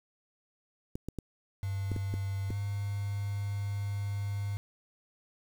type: clicks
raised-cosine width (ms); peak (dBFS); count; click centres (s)
3; -23; 7; 0.955 / 1.086 / 1.187 / 1.917 / 1.963 / 2.14 / 2.505
type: tone with pitch glide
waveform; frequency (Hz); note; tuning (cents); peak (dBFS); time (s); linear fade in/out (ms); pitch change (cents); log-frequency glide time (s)
sine; 98 to 100.93; G2 to G#2; 0 to -49; -31; 1.63-4.57; 0; +51; 2.48-2.55
effects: 8-bit